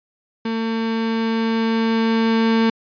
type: tone with level ramp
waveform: 35% pulse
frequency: 225.7 Hz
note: A3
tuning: 44 cents sharp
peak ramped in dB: -19 to -12 dBFS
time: 0.45-2.7 s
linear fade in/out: 5 ms
effects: resampled to 11025 Hz